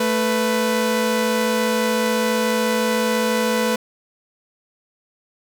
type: tone pair together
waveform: sawtooth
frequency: 221 / 496.1 Hz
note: A3 / B4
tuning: +8 / +8 cents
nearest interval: octave + major second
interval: 1400 cents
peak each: -17 / -16 dBFS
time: 0-3.76 s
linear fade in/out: 5 ms
effects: none